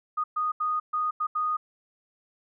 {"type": "tone bursts at uneven times", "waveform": "sine", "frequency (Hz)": 1237, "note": "D#6", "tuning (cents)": -10, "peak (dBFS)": -24, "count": 6, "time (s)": [[0.17, 0.24], [0.36, 0.52], [0.6, 0.8], [0.93, 1.11], [1.2, 1.27], [1.35, 1.57]], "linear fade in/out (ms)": 10, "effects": []}